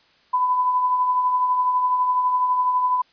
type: tone with tremolo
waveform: sine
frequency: 1001 Hz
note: B5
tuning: 23 cents sharp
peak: -15 dBFS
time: 0.33-3.02 s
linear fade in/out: 10 ms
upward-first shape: triangle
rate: 12 Hz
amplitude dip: 45%
effects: white hiss -58 dBFS RMS until 3.12 s + resampled to 11025 Hz